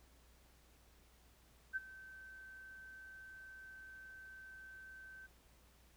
sine tone with ADSR envelope, 1544 Hz, G6, 27 cents flat, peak -34 dBFS, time 1.73-5.27 s, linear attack 32 ms, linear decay 26 ms, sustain -18 dB, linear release 15 ms, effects added 60 Hz sine -67 dBFS peak until 5.96 s + pink hiss -69 dBFS RMS until 5.96 s

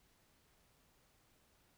silence, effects pink hiss -72 dBFS RMS until 1.77 s

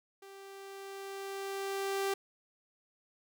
sawtooth tone with level ramp, 392 Hz, G4, in tune, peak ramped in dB -46 to -26 dBFS, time 0.22-2.14 s, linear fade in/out 5 ms, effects none

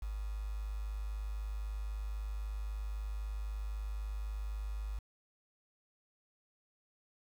sine tone with quantisation, 51.91 Hz, G#1, in tune, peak -36 dBFS, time 0.02-4.99 s, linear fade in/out 5 ms, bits 9, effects none

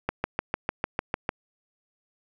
click train, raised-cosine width 0.5 ms, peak -10 dBFS, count 9, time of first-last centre 0.09-1.291 s, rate 6.66 Hz, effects none

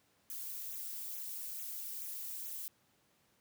violet noise with flanger, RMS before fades -43 dBFS, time 0.3-2.68 s, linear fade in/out 0 ms, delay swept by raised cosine 0.2 to 3.2 ms, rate 2.3 Hz, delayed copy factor -0.7, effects pink hiss -72 dBFS RMS until 3.4 s + high-pass 100 Hz 12 dB/octave

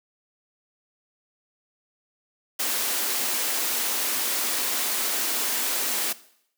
white high-pass noise, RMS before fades -26 dBFS, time 2.59-6.13 s, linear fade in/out 10 ms, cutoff 210 Hz, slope 96 dB/octave, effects noise-tail reverb RT60 0.7 s tail -18 dB re dry

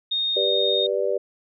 sine tone, 3696 Hz, A#7, 16 cents flat, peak -21 dBFS, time 0.11-0.87 s, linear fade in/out 10 ms
sine chord, G major, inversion none, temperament just, 392 / 490 / 588 Hz, G4 / B4 / D5, 0 / -14 / +2 cents, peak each -25 dBFS, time 0.36-1.18 s, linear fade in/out 10 ms
effects none

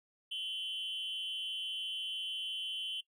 triangle tone with amplitude modulation, 3057 Hz, G7, 44 cents flat, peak -30 dBFS, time 0.31-3.01 s, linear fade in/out 10 ms, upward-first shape sine, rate 274 Hz, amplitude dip 90%, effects noise-tail reverb RT60 0.1 s tail -21 dB re dry + tanh soft clip ceiling -29 dBFS

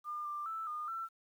sine tone with pitch steps, 1204 / 1187 / 1320 / 1218 / 1340 Hz, D6 / D6 / E6 / D#6 / E6, +43 / +18 / +2 / -37 / +28 cents, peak -37 dBFS, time 0.04-1.09 s, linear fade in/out 50 ms, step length 210 ms, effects 11-bit

